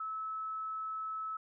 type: tone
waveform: sine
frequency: 1300 Hz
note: E6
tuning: 24 cents flat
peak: -36 dBFS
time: 0-1.37 s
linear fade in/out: 5 ms
effects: none